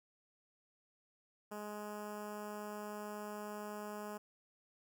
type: tone with notch filter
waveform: 10% pulse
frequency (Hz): 209.1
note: G#3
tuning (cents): +12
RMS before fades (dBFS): -45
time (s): 1.51-4.18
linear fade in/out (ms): 10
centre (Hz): 3700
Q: 0.69
effects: none